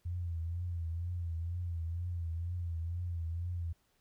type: tone with vibrato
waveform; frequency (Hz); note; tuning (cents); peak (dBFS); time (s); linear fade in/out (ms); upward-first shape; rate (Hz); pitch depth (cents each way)
sine; 85.3; F2; -40; -34; 0.05-3.73; 10; triangle; 2.1; 80
effects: pink hiss -74 dBFS RMS until 4 s